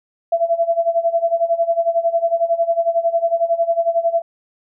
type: tone with tremolo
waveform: sine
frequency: 672 Hz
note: E5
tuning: 33 cents sharp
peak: -11 dBFS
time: 0.32-4.22 s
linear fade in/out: 5 ms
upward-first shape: sine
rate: 11 Hz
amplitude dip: 85%
effects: none